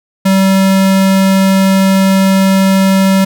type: tone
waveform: square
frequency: 192.4 Hz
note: G3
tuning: 32 cents flat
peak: -7 dBFS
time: 0.25-3.25 s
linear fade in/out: 10 ms
effects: none